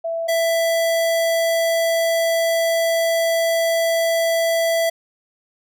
sine / square tone pair in turn, 663 / 663 Hz, E5 / E5, +10 / +10 cents, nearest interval unison, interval 0 cents, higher neither, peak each -21 / -17 dBFS, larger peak second, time 0.04-0.28 / 0.28-4.9 s, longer second, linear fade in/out 10 ms, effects none

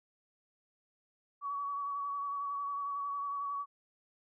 sine tone with vibrato, 1132 Hz, C#6, 36 cents sharp, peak -34 dBFS, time 1.41-3.66 s, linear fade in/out 50 ms, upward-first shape sine, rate 11 Hz, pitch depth 24 cents each way, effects none

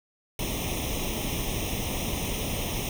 pink noise with comb filter, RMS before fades -30 dBFS, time 0.39-2.89 s, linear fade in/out 2 ms, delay 0.33 ms, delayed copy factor +0.9, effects none

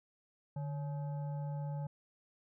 sine tone with frequency modulation, 147.5 Hz, D3, 8 cents sharp, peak -36 dBFS, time 0.56-1.87 s, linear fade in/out 5 ms, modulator 706 Hz, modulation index 0.4, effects none

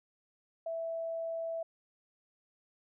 sine tone, 659.3 Hz, E5, in tune, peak -34 dBFS, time 0.66-1.63 s, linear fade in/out 5 ms, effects none

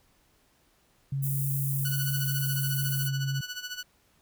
sine tone with pitch glide, 137.4 to 136.53 Hz, C#3 to C#3, -15 to -26 cents, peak -27 dBFS, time 1.12-3.41 s, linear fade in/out 5 ms, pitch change -11 cents, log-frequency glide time 2.17-2.37 s
white high-pass noise, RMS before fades -34 dBFS, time 1.22-3.09 s, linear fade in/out 20 ms, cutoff 9900 Hz, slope 24 dB/octave
15% pulse tone with tremolo, 1480 Hz, F#6, in tune, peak -26 dBFS, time 1.85-3.83 s, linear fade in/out 2 ms, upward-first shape sine, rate 14 Hz, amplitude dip 75%
effects pink hiss -66 dBFS RMS until 4.21 s

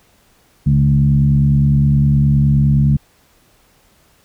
sine tone with frequency modulation, 141.9 Hz, C#3, 41 cents sharp, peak -9 dBFS, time 0.66-2.97 s, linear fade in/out 10 ms, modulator 69.7 Hz, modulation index 0.82, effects pink hiss -54 dBFS RMS until 4.24 s

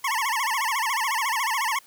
25% pulse tone with vibrato, 987.8 Hz, B5, in tune, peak -19 dBFS, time 0.04-1.79 s, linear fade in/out 5 ms, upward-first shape sine, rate 14 Hz, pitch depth 220 cents each way, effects white hiss -54 dBFS RMS until 1.86 s

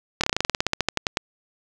slowing click train, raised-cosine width 0.2 ms, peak -3 dBFS, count 18, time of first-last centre 0.21-1.171 s, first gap 26 ms, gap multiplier 1.09, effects none

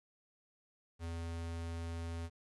square tone, 83.6 Hz, E2, 25 cents sharp, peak -40 dBFS, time 0.99-2.3 s, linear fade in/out 50 ms, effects resampled to 24000 Hz + 11-bit

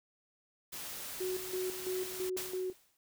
white noise, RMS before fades -43 dBFS, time 0.72-2.3 s, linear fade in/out 10 ms
sine tone with tremolo, 370 Hz, F#4, in tune, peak -33 dBFS, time 1.2-2.73 s, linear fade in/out 10 ms, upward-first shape square, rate 3 Hz, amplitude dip 70%
white noise with exponential decay, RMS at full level -37 dBFS, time 2.37-2.97 s, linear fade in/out 1 ms, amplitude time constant 130 ms
effects none

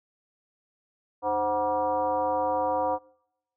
sine tone with frequency modulation, 740 Hz, F#5, in tune, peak -23 dBFS, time 1.22-2.99 s, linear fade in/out 50 ms, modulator 218 Hz, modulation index 1.4, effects noise-tail reverb RT60 0.9 s tail -25 dB re dry

